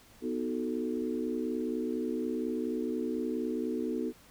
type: chord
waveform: sine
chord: B dominant seventh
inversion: none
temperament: equal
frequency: 246.9 / 311.1 / 370 / 440 Hz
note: B3 / D#4 / F#4 / A4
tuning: 0 / 0 / 0 / 0 cents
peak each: -34 / -36 / -37 / -37 dBFS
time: 0.21-4.13 s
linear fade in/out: 50 ms
effects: pink hiss -58 dBFS RMS until 4.3 s